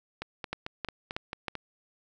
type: two click trains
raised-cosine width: 0.3 ms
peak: -16 / -19 dBFS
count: 4 / 7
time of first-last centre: 0.53-1.482 / 0.22-1.553 s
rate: 3.15 / 4.5 Hz
effects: none